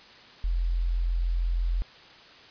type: tone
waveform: sine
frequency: 43.06 Hz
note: F1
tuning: 24 cents flat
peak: -23 dBFS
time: 0.44-1.82 s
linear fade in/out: 0 ms
effects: white hiss -50 dBFS RMS until 2.5 s + resampled to 11025 Hz